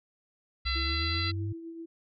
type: linear sweep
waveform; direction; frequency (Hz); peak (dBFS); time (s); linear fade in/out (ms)
sine; up; 61.2 to 103.83; -30; 0.65-1.53; 10
type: harmonic tone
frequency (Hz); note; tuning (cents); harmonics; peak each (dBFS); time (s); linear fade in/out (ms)
674; E5; +38; 2 / 3 / 4 / 5 / 6 / 7; -38 / -37 / -39 / -42 / -34 / -37; 0.65-1.32; 20
type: tone with tremolo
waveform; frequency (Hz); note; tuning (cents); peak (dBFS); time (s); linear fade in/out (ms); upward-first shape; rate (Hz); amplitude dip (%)
sine; 330.8; E4; +6; -37; 0.75-1.86; 10; triangle; 7.8; 45
effects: none